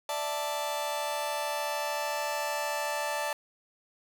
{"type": "chord", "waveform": "sawtooth", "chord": "D suspended second", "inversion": "none", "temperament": "just", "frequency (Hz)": [587.3, 660.7, 881], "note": ["D5", "E5", "A5"], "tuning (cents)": [0, 4, 2], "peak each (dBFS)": [-30, -35, -29], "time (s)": [0.09, 3.33], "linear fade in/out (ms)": 2, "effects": []}